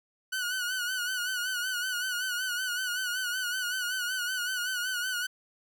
sawtooth tone with vibrato, 1480 Hz, F#6, in tune, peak -26 dBFS, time 0.32-5.27 s, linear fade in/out 10 ms, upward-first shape sine, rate 5.3 Hz, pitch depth 64 cents each way, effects none

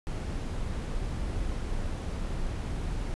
brown noise, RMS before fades -32 dBFS, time 0.07-3.14 s, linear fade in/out 0 ms, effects resampled to 24000 Hz

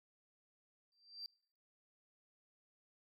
sine tone with exponential growth, 4699 Hz, D8, in tune, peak -40 dBFS, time 0.92-1.26 s, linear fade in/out 1 ms, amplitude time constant 73 ms, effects noise-tail reverb RT60 0.6 s tail -26 dB re dry + tanh soft clip ceiling -40 dBFS

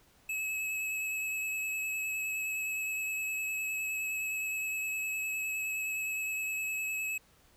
square tone with vibrato, 2582 Hz, E7, 37 cents flat, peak -33 dBFS, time 0.29-7.18 s, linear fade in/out 5 ms, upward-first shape triangle, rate 9.7 Hz, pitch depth 18 cents each way, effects pink hiss -64 dBFS RMS until 7.56 s

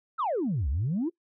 sine exponential two-way sweep, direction down then up, 1396.9 to 61.74 to 366.3 Hz, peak -24 dBFS, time 0.18-1.1 s, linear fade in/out 20 ms, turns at 0.69 s, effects noise-tail reverb RT60 0.1 s tail -22 dB re dry + tanh soft clip ceiling -22 dBFS

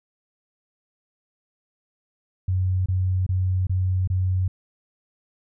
sine tone bursts, 92.7 Hz, F#2, 4 cents sharp, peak -19 dBFS, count 5, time 2.48-4.48 s, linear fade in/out 5 ms, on 380 ms, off 25 ms, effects none

